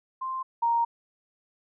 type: tone pair in turn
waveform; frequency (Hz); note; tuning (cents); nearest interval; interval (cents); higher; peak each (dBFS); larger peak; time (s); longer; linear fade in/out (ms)
sine; 1046.5 / 933; C6 / A#5; 0 / +1; major second; 199; first; -29 / -21; second; 0.21-0.43 / 0.62-0.85; second; 10
effects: none